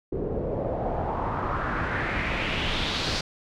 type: noise with low-pass filter sweep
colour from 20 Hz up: pink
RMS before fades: -28 dBFS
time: 0.12-3.21 s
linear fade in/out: 5 ms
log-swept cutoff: 390 to 4800 Hz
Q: 2.8
effects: none